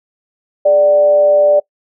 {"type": "tone with frequency modulation", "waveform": "sine", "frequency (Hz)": 589, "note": "D5", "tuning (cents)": 5, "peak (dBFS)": -6, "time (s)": [0.65, 1.6], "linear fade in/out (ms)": 10, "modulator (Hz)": 171, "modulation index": 0.28, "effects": ["noise-tail reverb RT60 0.1 s tail -23 dB re dry"]}